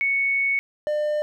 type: tone pair in turn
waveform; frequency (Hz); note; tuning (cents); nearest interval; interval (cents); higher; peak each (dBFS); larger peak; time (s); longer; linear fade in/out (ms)
sine / triangle; 2217 / 600.2; C#7 / D5; 0 / +38; octave + major seventh; 2262; first; -19; neither; 0.01-0.59 / 0.87-1.22; first; 0
effects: none